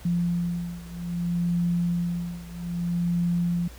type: beating tone pair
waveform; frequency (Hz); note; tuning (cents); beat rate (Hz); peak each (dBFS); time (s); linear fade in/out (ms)
sine; 173.1 / 173.72; F3 / F3; -15 / -9; 0.62; -26 / -28; 0.05-3.68; 5
effects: added 60 Hz sine -43 dBFS peak until 3.78 s + pink hiss -49 dBFS RMS until 3.78 s